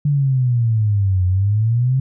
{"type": "exponential two-way sweep", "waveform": "sine", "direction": "down then up", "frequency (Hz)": [148.1, 90, 134.8], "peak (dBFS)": -13, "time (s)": [0.05, 2], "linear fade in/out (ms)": 5, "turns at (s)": 1.26, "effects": []}